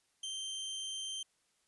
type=tone; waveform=sawtooth; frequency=3136 Hz; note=G7; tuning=in tune; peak=-35 dBFS; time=0.23-1.23 s; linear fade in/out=5 ms; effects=white hiss -75 dBFS RMS until 1.67 s + resampled to 24000 Hz